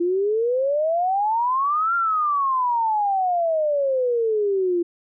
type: exponential two-way sweep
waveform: sine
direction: up then down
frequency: 339.6 to 1396.9 to 339.6 Hz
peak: -18 dBFS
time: 0-4.83 s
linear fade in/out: 10 ms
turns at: 1.95 s
effects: none